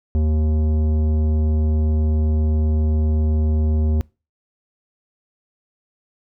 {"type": "tone with tanh clipping", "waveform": "triangle", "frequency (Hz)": 77.3, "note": "D#2", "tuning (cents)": -11, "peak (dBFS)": -17, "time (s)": [0.15, 4.01], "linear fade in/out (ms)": 0, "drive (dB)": 17, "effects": ["noise-tail reverb RT60 0.3 s tail -24 dB re dry"]}